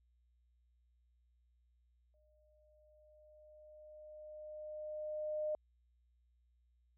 sine tone with exponential growth, 610 Hz, D#5, 34 cents flat, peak -34 dBFS, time 2.14-5.55 s, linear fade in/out 1 ms, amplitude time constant 740 ms, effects added 60 Hz sine -70 dBFS peak until 6.97 s

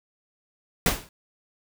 pink noise with exponential decay, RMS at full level -17 dBFS, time 0.86-1.09 s, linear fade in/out 2 ms, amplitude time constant 50 ms, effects none

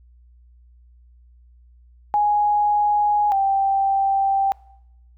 sine tone pair in turn, 830.6 / 783.5 Hz, G#5 / G5, 0 / -1 cents, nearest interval minor second, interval 101 cents, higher first, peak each -15 / -16 dBFS, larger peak first, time 2.14-3.32 / 3.32-4.52 s, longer second, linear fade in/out 0 ms, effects noise-tail reverb RT60 0.8 s tail -23 dB re dry + added 60 Hz sine -48 dBFS peak until 5.17 s

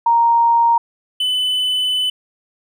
sine / triangle tone pair in turn, 932.3 / 3008 Hz, A#5 / F#7, 0 / +28 cents, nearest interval octave + minor sixth, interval 2028 cents, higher second, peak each -10 / -14 dBFS, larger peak first, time 0.06-0.78 / 1.2-2.1 s, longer second, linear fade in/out 5 ms, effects none

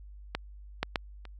clicks, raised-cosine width 0.3 ms, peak -14 / -12 / -11 / -30 dBFS, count 4, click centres 0.35 / 0.83 / 0.958 / 1.253 s, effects added 50 Hz sine -45 dBFS peak until 1.39 s

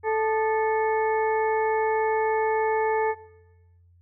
harmonic tone with a mistuned harmonic, 438.3 Hz, A4, 7 cents flat, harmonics 1 / 2 / 3 / 4 / 5, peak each -23 / -26 / -39 / -34 / -37 dBFS, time 0.03-3.15 s, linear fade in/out 50 ms, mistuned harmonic 3, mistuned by -130 cents, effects noise-tail reverb RT60 1.0 s tail -18 dB re dry + added 87 Hz sine -54 dBFS peak until 4.01 s

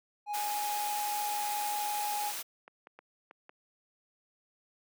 triangle tone, 830.6 Hz, G#5, in tune, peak -30 dBFS, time 0.26-2.33 s, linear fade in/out 50 ms
white noise, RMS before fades -38 dBFS, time 0.33-2.43 s, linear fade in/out 20 ms
clicks, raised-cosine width 0.5 ms, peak -34 dBFS, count 5, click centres 2.679 / 2.871 / 2.99 / 3.311 / 3.494 s
effects high-pass 400 Hz 12 dB/octave

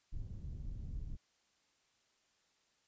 pink low-pass noise, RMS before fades -43 dBFS, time 0.12-1.17 s, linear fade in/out 20 ms, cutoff 100 Hz, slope 12 dB/octave, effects white hiss -75 dBFS RMS until 2.87 s + resampled to 16000 Hz

